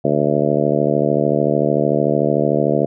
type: harmonic tone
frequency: 73.42 Hz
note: D2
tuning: in tune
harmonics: 2 / 3 / 4 / 5 / 6 / 7 / 8 / 9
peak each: -22 / -22 / -22 / -22 / -22 / -22 / -22 / -22 dBFS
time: 0.04-2.86 s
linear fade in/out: 10 ms
effects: none